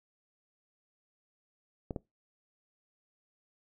clicks, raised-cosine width 2 ms, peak -22 dBFS, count 2, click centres 1.908 / 1.962 s, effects noise-tail reverb RT60 0.2 s tail -22 dB re dry

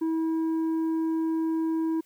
sine tone with tanh clipping, 323.2 Hz, E4, 34 cents flat, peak -25 dBFS, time 0.01-2.01 s, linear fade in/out 10 ms, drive 5 dB, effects white hiss -64 dBFS RMS until 2.05 s

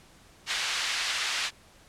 pink band-pass noise, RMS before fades -30 dBFS, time 0.46-1.51 s, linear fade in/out 50 ms, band 1800 to 5500 Hz, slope 12 dB/octave, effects pink hiss -56 dBFS RMS until 1.88 s + low-pass 10000 Hz 12 dB/octave

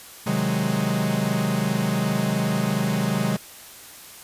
45% pulse chord, Ab dominant seventh, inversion first, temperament equal, 130.81 / 155.56 / 185 / 207.7 Hz, C3 / Eb3 / Gb3 / Ab3, 0 / 0 / 0 / 0 cents, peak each -28 / -28 / -26 / -25 dBFS, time 0.26-3.37 s, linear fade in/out 10 ms, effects white hiss -43 dBFS RMS until 4.23 s + resampled to 32000 Hz

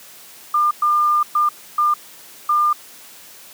sine tone bursts at uneven times, 1202 Hz, D6, 40 cents sharp, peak -13 dBFS, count 5, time 0.54-0.71 / 0.82-1.23 / 1.35-1.49 / 1.78-1.94 / 2.49-2.73 s, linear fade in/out 5 ms, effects white hiss -42 dBFS RMS until 3.53 s + high-pass 150 Hz 12 dB/octave

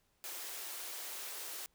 white high-pass noise, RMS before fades -44 dBFS, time 0.24-1.66 s, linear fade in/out 0 ms, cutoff 310 Hz, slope 96 dB/octave, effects pink hiss -75 dBFS RMS until 1.74 s

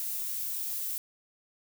violet noise, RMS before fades -34 dBFS, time 0-0.98 s, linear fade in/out 0 ms, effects none

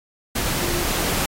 sine tone in noise, 349.2 Hz, F4, in tune, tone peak -27 dBFS, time 0.61-0.84 s, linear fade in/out 10 ms, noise pink, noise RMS -23 dBFS, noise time 0.35-1.26 s, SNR -7 dB, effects AAC 48 kbps

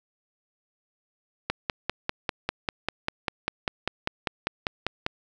click train, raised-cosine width 0.3 ms, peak -9 dBFS, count 19, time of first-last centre 1.5-5.064 s, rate 5.05 Hz, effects none

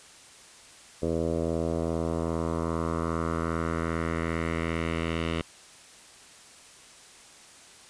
10% pulse tone with low-pass filter sweep, 82.5 Hz, E2, 2 cents sharp, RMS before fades -29 dBFS, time 1.02-5.42 s, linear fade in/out 10 ms, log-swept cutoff 530 to 3000 Hz, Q 2.3, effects white hiss -51 dBFS RMS until 7.89 s + resampled to 22050 Hz

